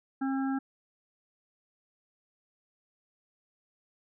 harmonic tone, 268.8 Hz, C4, 47 cents sharp, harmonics 1 / 3 / 5 / 6, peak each -28 / -38 / -42 / -44 dBFS, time 0.21-0.59 s, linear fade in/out 10 ms, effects none

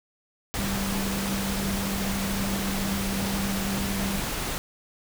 sine tone in noise, 196 Hz, G3, in tune, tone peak -28 dBFS, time 0.59-4.2 s, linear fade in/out 0 ms, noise pink, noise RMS -30 dBFS, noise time 0.54-4.58 s, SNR -1 dB, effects none

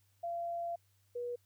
sine tone pair in turn, 685 / 484.2 Hz, F5 / B4, -34 / -34 cents, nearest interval tritone, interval 600 cents, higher first, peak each -35 / -36 dBFS, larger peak first, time 0.23-0.76 / 1.15-1.36 s, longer first, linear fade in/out 10 ms, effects added 98 Hz sine -70 dBFS peak until 1.45 s + white hiss -75 dBFS RMS until 1.45 s

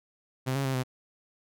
sawtooth tone with pitch steps, 130.3 / 137.7 / 132.8 / 128.2 Hz, C3 / C#3 / C3 / C3, -7 / -11 / +26 / -35 cents, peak -23 dBFS, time 0.46-0.836 s, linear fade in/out 20 ms, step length 94 ms, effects none

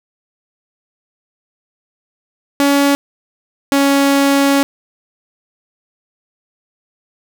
sawtooth tone pair in turn, 281.8 / 278.4 Hz, C#4 / C#4, +29 / +8 cents, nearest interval unison, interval 21 cents, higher first, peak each -6 dBFS, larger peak neither, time 2.6-2.95 / 3.72-4.63 s, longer second, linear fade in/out 0 ms, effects none

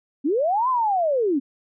sine linear two-way sweep, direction up then down, 252 to 1054 to 252 Hz, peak -18 dBFS, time 0.24-1.4 s, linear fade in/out 20 ms, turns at 0.69 s, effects none

